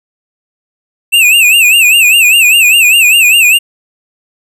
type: tone with vibrato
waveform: square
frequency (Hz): 2623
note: E7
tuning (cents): -9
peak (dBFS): -4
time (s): 1.12-3.59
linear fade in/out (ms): 20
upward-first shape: sine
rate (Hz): 5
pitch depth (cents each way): 130
effects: none